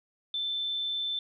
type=tone; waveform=sine; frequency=3536 Hz; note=A7; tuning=8 cents sharp; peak=-29 dBFS; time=0.34-1.19 s; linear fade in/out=2 ms; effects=none